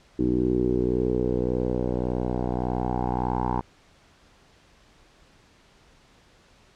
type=tone with low-pass filter sweep; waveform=10% pulse; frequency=61.74 Hz; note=B1; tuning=in tune; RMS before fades=-25 dBFS; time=0.19-3.61 s; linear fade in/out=5 ms; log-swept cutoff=330 to 930 Hz; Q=4.8; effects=pink hiss -57 dBFS RMS until 6.75 s + low-pass 6000 Hz 12 dB/octave